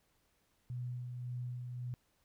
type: tone with tremolo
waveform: sine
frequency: 123.47 Hz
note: B2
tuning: in tune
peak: -37 dBFS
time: 0.7-1.94 s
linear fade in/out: 0 ms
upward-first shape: sine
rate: 1.8 Hz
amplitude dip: 35%
effects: pink hiss -75 dBFS RMS until 2.24 s